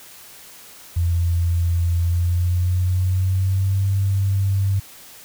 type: tone with pitch glide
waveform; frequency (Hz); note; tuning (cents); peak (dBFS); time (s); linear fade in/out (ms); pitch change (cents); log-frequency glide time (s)
sine; 85.6 to 97.76; F2 to G2; -34 to -4; -16; 0.96-4.8; 10; +230; 2.03-3.87
effects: white hiss -43 dBFS RMS until 5.24 s